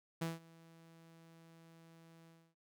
sawtooth tone with ADSR envelope, 164.81 Hz, E3, in tune, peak -31 dBFS, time 0.21-2.55 s, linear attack 10 ms, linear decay 170 ms, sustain -24 dB, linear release 280 ms, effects none

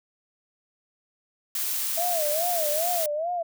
blue noise, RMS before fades -28 dBFS, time 1.55-3.06 s, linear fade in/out 2 ms
sine tone with vibrato, 649 Hz, E5, 27 cents flat, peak -25 dBFS, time 1.97-3.43 s, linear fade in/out 10 ms, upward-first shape sine, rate 2.4 Hz, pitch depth 170 cents each way
effects none

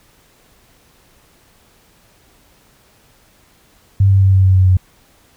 sine tone with pitch steps, 98 / 97.04 / 96.09 / 95.16 / 94.23 / 93.3 / 92.39 Hz, G2 / G2 / G2 / F#2 / F#2 / F#2 / F#2, 0 / -17 / -34 / +49 / +32 / +15 / -2 cents, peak -7 dBFS, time 4-4.77 s, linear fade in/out 5 ms, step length 110 ms, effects pink hiss -52 dBFS RMS until 5.36 s

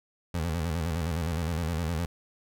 25% pulse tone with vibrato, 82.41 Hz, E2, in tune, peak -24 dBFS, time 0.34-2.06 s, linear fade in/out 5 ms, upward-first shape square, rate 9.7 Hz, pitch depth 92 cents each way, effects none

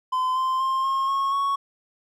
triangle tone with pitch steps, 1024 / 1040.7 / 1057.7 / 1074.9 / 1092.4 / 1110.2 Hz, C6 / C6 / C6 / C6 / C#6 / C#6, -38 / -10 / +18 / +46 / -26 / +2 cents, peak -19 dBFS, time 0.12-1.56 s, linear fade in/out 10 ms, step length 240 ms, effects none

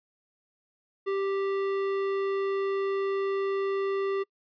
sine tone with tanh clipping, 392 Hz, G4, in tune, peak -28 dBFS, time 1.06-4.24 s, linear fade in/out 20 ms, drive 15 dB, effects noise-tail reverb RT60 0.1 s tail -26 dB re dry + resampled to 11025 Hz

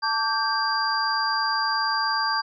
sine tone cluster, 883 / 1154 / 1577 / 4759 Hz, A5 / D6 / G6 / D8, +6 / -31 / +10 / +22 cents, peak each -27 dBFS, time 0.02-2.42 s, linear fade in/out 20 ms, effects none

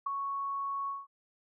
sine tone with ADSR envelope, 1108.7 Hz, C#6, in tune, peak -26 dBFS, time 0.06-1.07 s, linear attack 9 ms, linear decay 4 ms, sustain -6 dB, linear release 190 ms, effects none

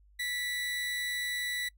30% pulse tone with amplitude modulation, 1963 Hz, B6, 11 cents flat, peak -28 dBFS, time 0.19-1.69 s, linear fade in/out 10 ms, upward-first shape sine, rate 233 Hz, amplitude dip 25%, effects noise-tail reverb RT60 0.1 s tail -24 dB re dry + added 50 Hz sine -58 dBFS peak until 1.77 s

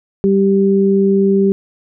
sine tone pair together, 196 / 391.6 Hz, G3 / G4, 0 / -2 cents, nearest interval octave, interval 1198 cents, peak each -12 dBFS, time 0.24-1.52 s, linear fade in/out 0 ms, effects none

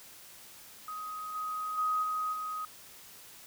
sine tone with level steps, 1256 Hz, D#6, 16 cents sharp, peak -37 / -33 / -27 / -30 / -34 dBFS, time 0.88-2.65 s, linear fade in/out 2 ms, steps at 1.34 / 1.77 / 2.02 / 2.32 s, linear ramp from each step 20 ms, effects white hiss -52 dBFS RMS until 3.46 s

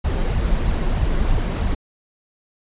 brown noise with flanger, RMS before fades -19 dBFS, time 0.04-1.75 s, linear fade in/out 10 ms, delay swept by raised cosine 1 to 5.6 ms, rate 3.1 Hz, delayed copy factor +0.5, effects resampled to 8000 Hz

